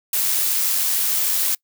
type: noise with amplitude modulation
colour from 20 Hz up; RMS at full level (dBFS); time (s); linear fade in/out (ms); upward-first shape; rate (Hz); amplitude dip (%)
blue; -19; 0.13-1.55; 5; sine; 93.3; 25
effects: noise-tail reverb RT60 0.1 s tail -25 dB re dry